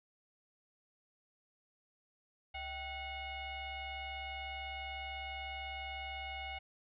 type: tone with frequency modulation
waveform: sine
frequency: 1480 Hz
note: F#6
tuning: in tune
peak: -40 dBFS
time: 2.54-6.59 s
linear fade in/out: 10 ms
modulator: 706 Hz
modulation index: 2.1
effects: none